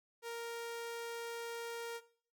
sawtooth tone, 466.2 Hz, A#4, in tune, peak -37 dBFS, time 0.22-2.01 s, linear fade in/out 50 ms, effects noise-tail reverb RT60 0.5 s tail -17 dB re dry

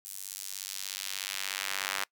square tone with high-pass filter sweep, 48.37 Hz, G1, 22 cents flat, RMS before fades -37 dBFS, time 0.05-2.04 s, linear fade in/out 0 ms, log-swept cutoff 9000 to 1400 Hz, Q 0.89, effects noise-tail reverb RT60 0.1 s tail -24 dB re dry

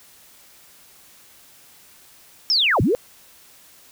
sine linear two-way sweep, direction down then up, 5500 to 76.5 to 520 Hz, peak -15 dBFS, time 2.5-2.95 s, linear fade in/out 0 ms, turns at 2.81 s, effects white hiss -50 dBFS RMS until 3.91 s

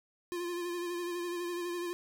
square tone with vibrato, 349.2 Hz, F4, in tune, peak -35 dBFS, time 0.32-1.93 s, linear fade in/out 0 ms, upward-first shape sine, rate 12 Hz, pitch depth 32 cents each way, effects none

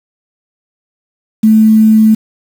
sine tone with quantisation, 218.3 Hz, A3, 13 cents flat, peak -3 dBFS, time 1.43-2.15 s, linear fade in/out 10 ms, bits 5, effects none

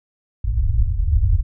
pink low-pass noise, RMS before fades -17 dBFS, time 0.44-1.43 s, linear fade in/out 10 ms, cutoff 110 Hz, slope 96 dB/octave, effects none

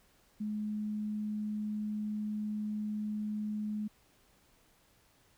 sine tone, 211.5 Hz, G#3, 32 cents sharp, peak -33 dBFS, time 0.4-3.88 s, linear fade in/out 10 ms, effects pink hiss -67 dBFS RMS until 5.37 s

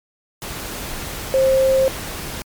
sine tone in noise, 530 Hz, C5, 22 cents sharp, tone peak -12 dBFS, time 1.34-1.88 s, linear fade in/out 0 ms, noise pink, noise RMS -29 dBFS, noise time 0.42-2.42 s, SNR +14 dB, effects MP3 96 kbps

